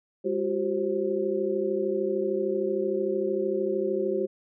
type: tone cluster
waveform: sine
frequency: 204 / 353 / 386.2 / 529 Hz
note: G#3 / F4 / G4 / C5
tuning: -31 / +19 / -26 / +19 cents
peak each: -34 / -30 / -27 / -31 dBFS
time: 0.24-4.27 s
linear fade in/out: 20 ms
effects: none